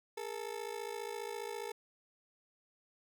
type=ring-modulated tone; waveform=30% pulse; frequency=440 Hz; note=A4; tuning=in tune; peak=-34 dBFS; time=0.17-1.72 s; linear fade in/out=5 ms; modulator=27.4 Hz; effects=none